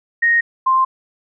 sine tone pair in turn, 1864.7 / 1048.3 Hz, A#6 / C6, 0 / +3 cents, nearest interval minor seventh, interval 997 cents, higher first, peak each -11 dBFS, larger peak neither, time 0.22-0.41 / 0.66-0.85 s, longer neither, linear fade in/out 10 ms, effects none

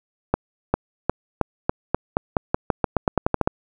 accelerating click train, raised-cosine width 1 ms, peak -3 dBFS, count 18, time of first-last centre 0.34-3.475 s, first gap 400 ms, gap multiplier 0.89, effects none

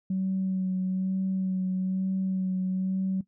sine tone with vibrato, 188 Hz, F#3, 28 cents sharp, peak -24 dBFS, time 0.1-3.21 s, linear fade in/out 5 ms, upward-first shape sine, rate 1.1 Hz, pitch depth 19 cents each way, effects noise-tail reverb RT60 0.1 s tail -17 dB re dry + tanh soft clip ceiling -20 dBFS

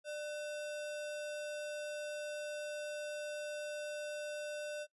sine tone with sample-and-hold, 596 Hz, D5, 25 cents sharp, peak -39 dBFS, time 0.04-4.87 s, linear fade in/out 50 ms, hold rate 2100 Hz, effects noise-tail reverb RT60 0.1 s tail -19 dB re dry + resampled to 24000 Hz

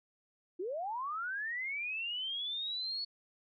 sine linear sweep, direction up, 331.7 to 4435 Hz, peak -35 dBFS, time 0.59-3.05 s, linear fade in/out 10 ms, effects none

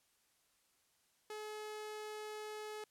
sawtooth tone, 426.4 Hz, G#4, 46 cents sharp, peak -40 dBFS, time 1.3-2.84 s, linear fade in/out 2 ms, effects white hiss -75 dBFS RMS until 2.9 s + low-pass 12000 Hz 12 dB/octave

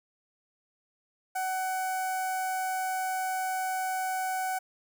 sawtooth tone with notch filter, 750 Hz, F#5, 23 cents sharp, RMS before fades -31 dBFS, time 1.35-4.59 s, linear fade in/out 10 ms, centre 3500 Hz, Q 0.6, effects none

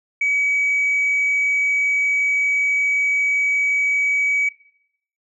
sine tone with frequency modulation, 2273 Hz, C#7, 43 cents sharp, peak -15 dBFS, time 0.21-4.49 s, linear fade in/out 5 ms, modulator 25.3 Hz, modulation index 0.22, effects noise-tail reverb RT60 0.7 s tail -19 dB re dry + tanh soft clip ceiling -13 dBFS

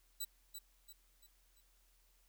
10% pulse tone with echo, 3951 Hz, B7, in tune, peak -31 dBFS, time 0.2-0.25 s, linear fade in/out 10 ms, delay 340 ms, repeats 4, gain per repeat -7 dB, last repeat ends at 1.61 s, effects added 41 Hz sine -70 dBFS peak until 2.28 s + white hiss -74 dBFS RMS until 2.28 s

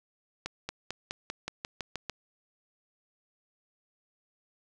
accelerating click train, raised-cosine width 0.2 ms, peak -17 dBFS, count 10, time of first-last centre 0.46-2.097 s, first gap 230 ms, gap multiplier 0.94, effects none

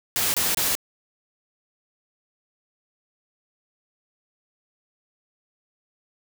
white noise bursts, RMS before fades -23 dBFS, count 3, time 0.16-0.752 s, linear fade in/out 0 ms, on 180 ms, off 26 ms, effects none

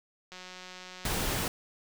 click train, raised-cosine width 0.2 ms, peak -28 dBFS, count 173, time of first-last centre 0.32-1.26 s, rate 183 Hz
pink noise, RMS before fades -31 dBFS, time 1.05-1.48 s, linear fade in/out 2 ms
effects none

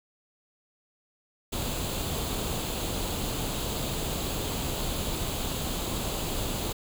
pink noise with comb filter, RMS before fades -31 dBFS, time 1.52-6.73 s, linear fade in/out 10 ms, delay 0.27 ms, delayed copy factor +0.55, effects none

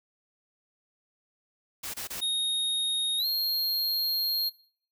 white noise bursts, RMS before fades -36 dBFS, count 3, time 1.83-2.21 s, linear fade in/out 10 ms, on 110 ms, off 25 ms
square tone with pitch glide, 3729 to 4234 Hz, A#7 to C8, 0 to +20 cents, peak -26 dBFS, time 2.21-4.5 s, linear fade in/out 20 ms, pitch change +220 cents, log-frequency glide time 3.18-3.26 s
effects noise-tail reverb RT60 0.6 s tail -22 dB re dry

